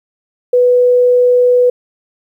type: tone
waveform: sine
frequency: 493.9 Hz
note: B4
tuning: in tune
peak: -6 dBFS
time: 0.53-1.7 s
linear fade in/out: 5 ms
effects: 8-bit